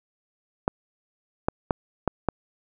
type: clicks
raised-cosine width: 1 ms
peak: -7 dBFS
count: 5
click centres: 0.679 / 1.485 / 1.708 / 2.077 / 2.287 s
effects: none

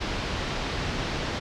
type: low-pass noise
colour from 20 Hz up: pink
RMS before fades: -30 dBFS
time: 0-1.4 s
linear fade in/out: 20 ms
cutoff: 5100 Hz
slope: 24 dB/octave
effects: none

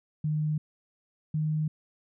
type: tone pair in turn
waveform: sine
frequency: 152.8 / 154.4 Hz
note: D#3 / D#3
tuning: -31 / -13 cents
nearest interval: unison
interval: 18 cents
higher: second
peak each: -25 dBFS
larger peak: neither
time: 0.24-0.58 / 1.34-1.68 s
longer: neither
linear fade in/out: 5 ms
effects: none

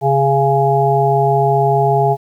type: harmonic tone with a mistuned harmonic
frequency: 137.6 Hz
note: C#3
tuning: 12 cents flat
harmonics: 1 / 3 / 5 / 6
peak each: -16 / -16 / -16 / -16 dBFS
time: 0.01-2.17 s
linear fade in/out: 50 ms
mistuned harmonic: 6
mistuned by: +19 cents
effects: 8-bit

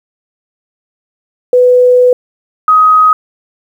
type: tone pair in turn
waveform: sine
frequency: 497.3 / 1258.6 Hz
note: B4 / D#6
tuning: +12 / +19 cents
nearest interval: octave + major third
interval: 1607 cents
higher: second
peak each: -3 dBFS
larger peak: neither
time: 1.53-2.13 / 2.68-3.13 s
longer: first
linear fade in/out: 2 ms
effects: 7-bit

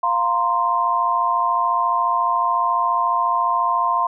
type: chord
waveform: sine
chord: F suspended fourth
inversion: none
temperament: equal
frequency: 698.5 / 932.3 / 1046.5 Hz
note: F5 / Bb5 / C6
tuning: 0 / 0 / 0 cents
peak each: -24 / -22 / -18 dBFS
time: 0.03-4.07 s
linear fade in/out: 5 ms
effects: none

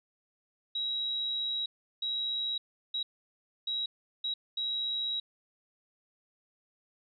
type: tone bursts at uneven times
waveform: sine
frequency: 3855 Hz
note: B7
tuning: 43 cents flat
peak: -30 dBFS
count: 6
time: 0.75-1.66 / 2.02-2.58 / 2.94-3.03 / 3.67-3.86 / 4.24-4.34 / 4.57-5.2 s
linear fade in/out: 5 ms
effects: none

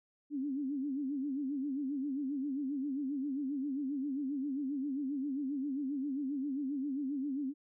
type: tone with vibrato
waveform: sine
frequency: 277.2 Hz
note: C#4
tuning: in tune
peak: -33 dBFS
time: 0.3-7.54 s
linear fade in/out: 50 ms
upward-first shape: sine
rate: 7.5 Hz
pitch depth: 120 cents each way
effects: none

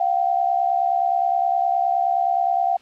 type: tone pair together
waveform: sine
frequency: 702 / 771.6 Hz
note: F5 / G5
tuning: +9 / -28 cents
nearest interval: major second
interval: 163 cents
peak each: -20 dBFS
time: 0-2.77 s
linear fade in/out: 5 ms
effects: white hiss -52 dBFS RMS until 2.81 s + low-pass 4000 Hz 12 dB/octave

